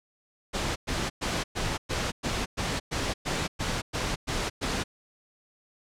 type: noise bursts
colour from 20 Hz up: pink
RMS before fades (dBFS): -29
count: 13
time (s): 0.53-4.84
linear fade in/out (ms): 20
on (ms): 230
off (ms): 110
effects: low-pass 7000 Hz 12 dB/octave